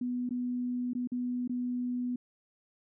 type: tone with dropouts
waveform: sine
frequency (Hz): 246.9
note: B3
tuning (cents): 0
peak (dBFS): -30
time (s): 0.01-2.16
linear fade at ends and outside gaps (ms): 5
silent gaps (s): 0.292-0.307 / 0.934-0.95 / 1.074-1.118 / 1.477-1.494
effects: none